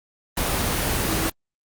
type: tone in noise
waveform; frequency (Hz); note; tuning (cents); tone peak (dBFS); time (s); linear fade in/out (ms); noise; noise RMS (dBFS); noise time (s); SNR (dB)
sine; 321.1; E4; -45; -29; 1.03-1.28; 5; pink; -23; 0.37-1.3; -9
effects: Opus 24 kbps